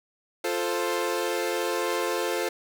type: chord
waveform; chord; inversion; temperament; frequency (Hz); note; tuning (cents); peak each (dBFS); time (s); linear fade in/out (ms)
sawtooth; F major; none; equal; 349.2 / 440 / 523.3; F4 / A4 / C5; 0 / 0 / 0; -26; 0.44-2.49; 5
effects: none